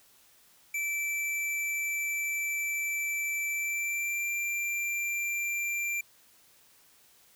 square tone with pitch glide, 2326 to 2365 Hz, D7 to D7, -17 to +12 cents, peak -30 dBFS, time 0.74-6.01 s, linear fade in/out 5 ms, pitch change +29 cents, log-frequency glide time 3.5-4.3 s, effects white hiss -61 dBFS RMS until 7.35 s

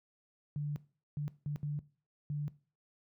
sine tone bursts at uneven times, 146.83 Hz, D3, in tune, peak -33 dBFS, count 5, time 0.56-0.76 / 1.17-1.28 / 1.46-1.56 / 1.63-1.79 / 2.3-2.48 s, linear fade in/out 0 ms, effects noise-tail reverb RT60 0.4 s tail -19 dB re dry + high-pass 60 Hz 12 dB/octave

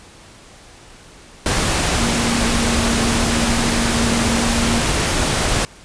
sine tone in noise, 233.1 Hz, A#3, in tune, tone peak -20 dBFS, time 1.97-4.8 s, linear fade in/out 0 ms, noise pink, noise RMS -18 dBFS, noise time 1.46-5.65 s, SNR -5 dB, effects pink hiss -43 dBFS RMS until 5.84 s + resampled to 22050 Hz

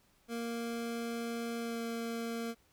25% pulse tone with pitch glide, 232.9 to 230.9 Hz, A#3 to A#3, -1 to -16 cents, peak -32 dBFS, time 0.28-2.55 s, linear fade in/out 50 ms, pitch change -15 cents, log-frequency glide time 1.59-1.82 s, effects pink hiss -69 dBFS RMS until 2.72 s

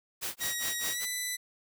white noise with tremolo, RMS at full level -34 dBFS, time 0.21-1.06 s, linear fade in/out 20 ms, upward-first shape sine, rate 4.9 Hz, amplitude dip 100%
10% pulse tone with pitch glide, 1900 to 1991 Hz, A#6 to B6, +33 to +14 cents, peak -23 dBFS, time 0.4-1.37 s, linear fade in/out 20 ms, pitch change +81 cents, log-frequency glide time 0.91-1.02 s
effects none

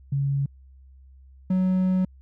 sine / triangle tone pair in turn, 139.1 / 185.68 Hz, C#3 / F#3, +6 / +6 cents, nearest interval perfect fourth, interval 500 cents, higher second, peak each -21 / -17 dBFS, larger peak second, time 0.12-0.46 / 1.5-2.05 s, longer second, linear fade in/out 5 ms, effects added 66 Hz sine -47 dBFS peak until 2.21 s

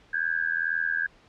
sine tone with amplitude modulation, 1612 Hz, G6, 48 cents sharp, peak -20 dBFS, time 0.13-1.07 s, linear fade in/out 10 ms, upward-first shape sine, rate 82.1 Hz, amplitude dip 95%, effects pink hiss -57 dBFS RMS until 1.28 s + low-pass 4000 Hz 12 dB/octave

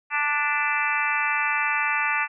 harmonic tone with a mistuned harmonic, 293.7 Hz, D4, in tune, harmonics 3 / 4 / 5 / 6 / 7 / 8 / 9, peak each -29 / -29 / -29 / -29 / -29 / -29 / -29 dBFS, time 0.1-2.28 s, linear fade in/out 50 ms, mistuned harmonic 7, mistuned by -27 cents, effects none

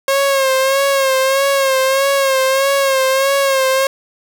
sawtooth tone with vibrato, 540 Hz, C#5, 45 cents flat, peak -8 dBFS, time 0.08-3.87 s, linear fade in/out 2 ms, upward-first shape sine, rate 1.6 Hz, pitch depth 48 cents each way, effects none

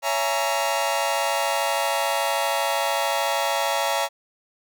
sawtooth chord, A# half-diminished seventh, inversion first, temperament just, 559.4 / 671.3 / 839.1 / 932.3 Hz, C#5 / E5 / G#5 / A#5, +16 / +31 / +18 / 0 cents, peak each -23 dBFS, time 0.02-4.09 s, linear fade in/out 50 ms, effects none

